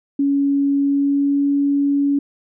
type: tone with pitch glide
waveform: sine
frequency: 280.1 to 282.5 Hz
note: C#4 to C#4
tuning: +18 to +33 cents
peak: -14 dBFS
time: 0.19-2.19 s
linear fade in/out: 5 ms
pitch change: +15 cents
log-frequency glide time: 0.79-1.48 s
effects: none